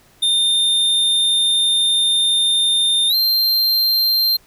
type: tone with pitch glide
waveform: square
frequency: 3623 to 4162 Hz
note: A7 to C8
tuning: +50 to -10 cents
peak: -14 dBFS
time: 0.22-4.37 s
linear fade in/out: 10 ms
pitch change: +240 cents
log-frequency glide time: 3.08-3.15 s
effects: pink hiss -52 dBFS RMS until 4.46 s